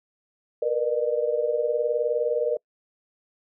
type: tone cluster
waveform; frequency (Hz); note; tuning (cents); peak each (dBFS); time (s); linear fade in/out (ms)
sine; 465.5 / 484.9 / 604; A#4 / B4 / D5; -2 / -32 / +48; -26; 0.62-2.57; 5
effects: noise-tail reverb RT60 0.1 s tail -26 dB re dry